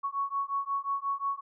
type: beating tone pair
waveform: sine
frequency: 1108.7 / 1114.3 Hz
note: C#6 / C#6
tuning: 0 / +9 cents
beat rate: 5.6 Hz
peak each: -32 / -32 dBFS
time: 0.03-1.41 s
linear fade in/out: 20 ms
effects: none